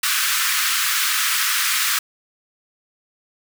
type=high-pass noise; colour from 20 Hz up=pink; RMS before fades=-20 dBFS; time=0.03-1.99 s; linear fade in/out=5 ms; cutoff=1200 Hz; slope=48 dB/octave; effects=none